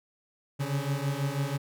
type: beating tone pair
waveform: 40% pulse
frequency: 137 / 143.1 Hz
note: C#3 / D3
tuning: -20 / -45 cents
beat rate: 6.1 Hz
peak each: -30 dBFS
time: 0.59-1.58 s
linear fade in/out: 20 ms
effects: none